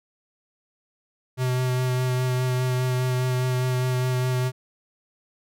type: tone with vibrato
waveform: square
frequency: 127.1 Hz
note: C3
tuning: 50 cents flat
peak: -22 dBFS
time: 1.37-4.52 s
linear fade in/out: 50 ms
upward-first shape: sine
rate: 4.9 Hz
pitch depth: 14 cents each way
effects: none